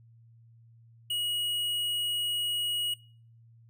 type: tone with tanh clipping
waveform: triangle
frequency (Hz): 2900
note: F#7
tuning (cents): -35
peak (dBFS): -30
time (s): 1.1-2.94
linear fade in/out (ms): 5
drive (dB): 18
effects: noise-tail reverb RT60 0.5 s tail -23 dB re dry + added 115 Hz sine -54 dBFS peak until 3.69 s